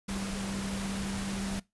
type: tone in noise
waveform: sine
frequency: 196 Hz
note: G3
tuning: in tune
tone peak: -34 dBFS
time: 0.08-1.6 s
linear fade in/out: 10 ms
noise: pink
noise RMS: -38 dBFS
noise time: 0.08-1.6 s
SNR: +1 dB
effects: noise-tail reverb RT60 0.2 s tail -21 dB re dry + resampled to 24000 Hz